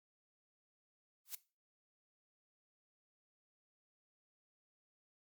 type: noise with exponential growth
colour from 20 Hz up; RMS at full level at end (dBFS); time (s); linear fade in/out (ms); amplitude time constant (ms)
blue; -37; 1.25-1.35; 5; 21
effects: noise-tail reverb RT60 0.3 s tail -18 dB re dry + MP3 96 kbps